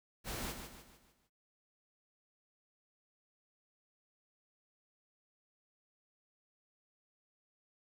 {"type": "noise with echo", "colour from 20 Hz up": "pink", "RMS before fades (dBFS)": -41, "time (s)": [0.24, 0.55], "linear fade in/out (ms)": 50, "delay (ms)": 150, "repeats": 5, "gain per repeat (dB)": -7, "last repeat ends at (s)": 1.3, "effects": []}